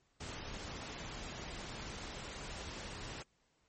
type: noise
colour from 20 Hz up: pink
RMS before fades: -45 dBFS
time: 0.2-3.23 s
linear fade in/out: 10 ms
effects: pink hiss -75 dBFS RMS until 3.68 s + MP3 32 kbps